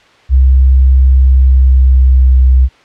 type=tone with pitch glide; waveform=sine; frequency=65.41 to 64.32 Hz; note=C2 to C2; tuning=0 to -29 cents; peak=-3 dBFS; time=0.29-2.69 s; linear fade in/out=50 ms; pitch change=-29 cents; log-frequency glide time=1.13-2.38 s; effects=white hiss -44 dBFS RMS until 2.84 s + low-pass 3000 Hz 12 dB/octave